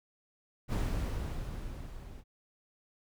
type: noise with level ramp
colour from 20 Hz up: brown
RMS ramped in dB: -29 to -48 dBFS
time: 0.68-2.24 s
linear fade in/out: 50 ms
effects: none